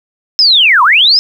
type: linear two-way sweep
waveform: sine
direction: down then up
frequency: 5274 to 932.3 to 5274 Hz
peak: -4 dBFS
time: 0.39-1.19 s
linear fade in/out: 0 ms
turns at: 0.83 s
effects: 7-bit